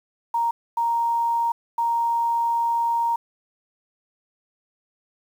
sine tone bursts at uneven times, 932.3 Hz, A#5, in tune, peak -19 dBFS, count 3, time 0.34-0.51 / 0.77-1.52 / 1.78-3.16 s, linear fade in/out 5 ms, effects 8-bit

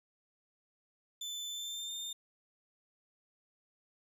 30% pulse tone with pitch glide, 3520 to 3615 Hz, A7 to A7, 0 to +46 cents, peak -36 dBFS, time 1.21-2.13 s, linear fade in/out 5 ms, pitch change +46 cents, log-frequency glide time 1.49-1.93 s, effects none

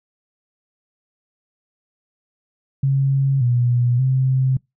sine tone with pitch steps, 136.4 / 121.8 / 131.1 Hz, C#3 / B2 / C3, -28 / -24 / +4 cents, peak -14 dBFS, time 2.83-4.57 s, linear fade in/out 5 ms, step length 580 ms, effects noise-tail reverb RT60 0.2 s tail -26 dB re dry

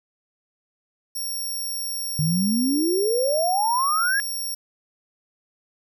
10% pulse tone, 5560 Hz, F8, 9 cents flat, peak -21 dBFS, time 1.15-4.55 s, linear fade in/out 10 ms
sine exponential sweep, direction up, 146.83 to 1700 Hz, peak -19 dBFS, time 2.19-4.2 s, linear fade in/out 0 ms
effects none

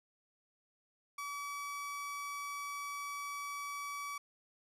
30% pulse tone, 1144 Hz, D6, 46 cents flat, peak -37 dBFS, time 1.18-4.18 s, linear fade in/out 5 ms, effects resampled to 32000 Hz

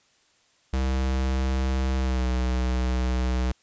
square tone with pitch glide, 65.41 to 62.89 Hz, C2 to B1, 0 to +32 cents, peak -23 dBFS, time 0.73-3.52 s, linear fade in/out 5 ms, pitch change -68 cents, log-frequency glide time 1.97-2.26 s, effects white hiss -63 dBFS RMS until 3.62 s + resampled to 16000 Hz

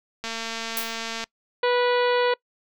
click train, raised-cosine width 0.2 ms, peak -14 dBFS, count 228, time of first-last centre 0.24-1.24 s, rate 227 Hz
violet noise with exponential decay, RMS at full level -24 dBFS, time 0.77-0.98 s, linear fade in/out 2 ms, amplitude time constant 44 ms
harmonic tone, 490.2 Hz, B4, 13 cents flat, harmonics 1 / 2 / 3 / 4 / 5 / 6 / 7 / 8 / 9, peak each -20 / -26 / -30 / -32 / -34 / -36 / -37 / -38 / -39 dBFS, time 1.63-2.34 s, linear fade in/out 5 ms
effects noise-tail reverb RT60 0.1 s tail -24 dB re dry

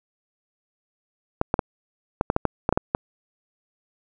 clicks, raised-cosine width 1 ms, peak -5 dBFS, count 11, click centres 1.414 / 1.541 / 1.592 / 2.211 / 2.301 / 2.364 / 2.453 / 2.691 / 2.726 / 2.775 / 2.949 s, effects none

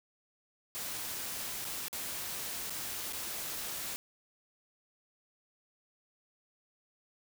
white noise with dropouts, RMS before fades -39 dBFS, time 0.75-3.96 s, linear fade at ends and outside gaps 0 ms, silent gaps 1.645-1.651 / 1.883-1.929 / 2.697-2.704 / 3.125-3.132 s, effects none

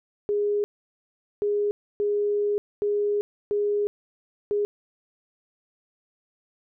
sine tone bursts at uneven times, 412.2 Hz, G#4, 13 cents flat, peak -21 dBFS, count 6, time 0.29-0.64 / 1.42-1.71 / 2-2.58 / 2.82-3.21 / 3.51-3.87 / 4.51-4.65 s, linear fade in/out 0 ms, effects none

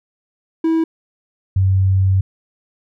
triangle / sine tone pair in turn, 324.8 / 95.34 Hz, E4 / G2, -26 / -48 cents, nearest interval octave + major sixth, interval 2122 cents, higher first, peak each -11 dBFS, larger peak neither, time 0.64-0.84 / 1.56-2.21 s, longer second, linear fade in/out 5 ms, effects none

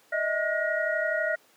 sine tone cluster, 614 / 646 / 1440 / 1891 Hz, D#5 / E5 / F#6 / A#6, -23 / -35 / -47 / +24 cents, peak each -30 dBFS, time 0.12-1.36 s, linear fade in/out 10 ms, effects pink hiss -60 dBFS RMS until 1.56 s + high-pass 300 Hz 12 dB/octave

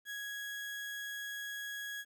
35% pulse tone, 1661.2 Hz, G#6, in tune, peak -38 dBFS, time 0.05-2.05 s, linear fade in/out 50 ms, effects 12-bit

